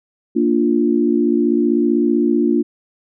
sine chord, Bb major, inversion none, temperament equal, 233.1 / 293.7 / 349.2 Hz, Bb3 / D4 / F4, 0 / 0 / 0 cents, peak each -17 dBFS, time 0.35-2.63 s, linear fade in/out 20 ms, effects none

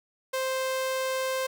sawtooth tone, 523.3 Hz, C5, in tune, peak -23 dBFS, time 0.33-1.47 s, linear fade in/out 10 ms, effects none

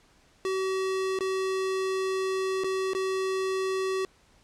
square tone with dropouts, 380 Hz, F#4, 46 cents sharp, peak -27 dBFS, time 0.45-4.05 s, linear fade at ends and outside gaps 1 ms, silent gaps 1.189-1.207 / 2.637-2.643 / 2.934-2.949 s, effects pink hiss -61 dBFS RMS until 4.43 s + low-pass 8000 Hz 12 dB/octave

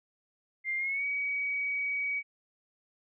sine tone with pitch glide, 2100 to 2264 Hz, C7 to C#7, +6 to +36 cents, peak -29 dBFS, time 0.64-2.23 s, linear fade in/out 50 ms, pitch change +130 cents, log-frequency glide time 0.76-1.05 s, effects none

